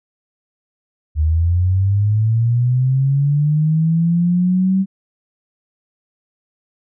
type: linear sweep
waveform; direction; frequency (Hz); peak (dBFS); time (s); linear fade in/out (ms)
sine; up; 74.9 to 193.7; -12; 1.15-4.86; 50
effects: none